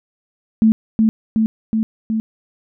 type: tone with echo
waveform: sine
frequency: 220.7 Hz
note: A3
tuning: 5 cents sharp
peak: -8 dBFS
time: 0.62-0.72 s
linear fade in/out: 0 ms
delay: 370 ms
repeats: 4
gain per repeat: -2 dB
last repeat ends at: 2.2 s
effects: none